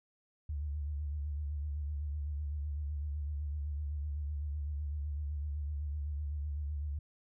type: tone with vibrato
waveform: sine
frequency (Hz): 73.42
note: D2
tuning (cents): 0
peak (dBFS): -34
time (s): 0.49-6.99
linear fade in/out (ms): 5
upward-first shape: sine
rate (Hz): 7.9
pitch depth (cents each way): 66
effects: none